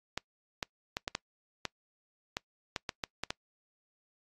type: clicks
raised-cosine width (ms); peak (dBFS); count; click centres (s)
0.2; -15; 12; 0.176 / 0.628 / 0.969 / 1.079 / 1.151 / 1.653 / 2.369 / 2.762 / 2.892 / 3.038 / 3.236 / 3.305
effects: noise-tail reverb RT60 0.1 s tail -25 dB re dry + AAC 32 kbps